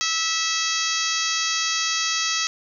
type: harmonic tone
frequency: 652 Hz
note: E5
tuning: 19 cents flat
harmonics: 2 / 3 / 4 / 5 / 6 / 7 / 8 / 9 / 10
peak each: -30 / -30 / -30 / -30 / -30 / -30 / -30 / -30 / -30 dBFS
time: 0.01-2.47 s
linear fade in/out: 0 ms
effects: none